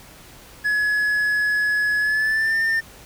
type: tone with pitch glide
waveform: triangle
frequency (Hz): 1693 to 1804.1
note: G#6 to A6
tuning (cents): +33 to +43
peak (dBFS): -16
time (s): 0.64-2.81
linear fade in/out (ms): 20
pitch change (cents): +110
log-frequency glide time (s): 2-2.59
effects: pink hiss -45 dBFS RMS until 3.05 s